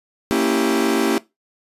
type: chord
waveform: 40% pulse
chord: A# diminished seventh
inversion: none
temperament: equal with one note detuned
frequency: 230.4 / 277.2 / 329.6 / 392 Hz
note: A#3 / C#4 / E4 / G4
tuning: -20 / 0 / 0 / 0 cents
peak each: -21 dBFS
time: 0.31-1.18 s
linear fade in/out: 0 ms
effects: noise-tail reverb RT60 0.2 s tail -19 dB re dry + resampled to 32000 Hz